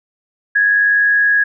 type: tone pair together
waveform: sine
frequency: 1659.6 / 1760 Hz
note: G#6 / A6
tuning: -2 / 0 cents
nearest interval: minor second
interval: 102 cents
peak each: -10 / -22 dBFS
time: 0.55-1.44 s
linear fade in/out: 10 ms
effects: none